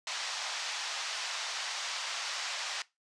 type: band-pass noise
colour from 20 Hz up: white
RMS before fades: -37 dBFS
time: 0.07-2.82 s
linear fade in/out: 2 ms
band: 690 to 5900 Hz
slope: 24 dB/octave
effects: noise-tail reverb RT60 0.2 s tail -19 dB re dry + resampled to 22050 Hz